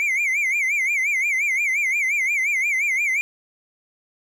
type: tone with vibrato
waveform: triangle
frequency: 2217 Hz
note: C#7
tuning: in tune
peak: -17 dBFS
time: 0-3.21 s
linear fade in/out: 0 ms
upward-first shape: sine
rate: 5.7 Hz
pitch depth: 150 cents each way
effects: none